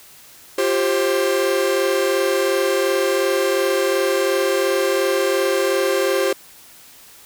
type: chord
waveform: 45% pulse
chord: F suspended second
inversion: none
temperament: equal with one note detuned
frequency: 349.2 / 392 / 531.8 Hz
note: F4 / G4 / C5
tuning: 0 / 0 / +28 cents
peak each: -24 / -20 / -20 dBFS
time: 0.58-6.33 s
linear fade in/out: 5 ms
effects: white hiss -45 dBFS RMS until 7.25 s